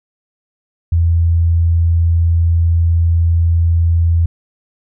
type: tone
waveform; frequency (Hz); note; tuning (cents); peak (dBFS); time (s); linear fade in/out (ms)
sine; 83.9; E2; +31; -9; 0.92-4.26; 5
effects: none